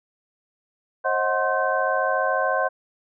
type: tone cluster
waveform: sine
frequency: 535 / 629 / 736 / 1053 / 1540 Hz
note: C5 / D#5 / F#5 / C6 / G6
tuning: +38 / +19 / -9 / +11 / -31 cents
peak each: -26 dBFS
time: 1.04-2.69 s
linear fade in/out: 20 ms
effects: none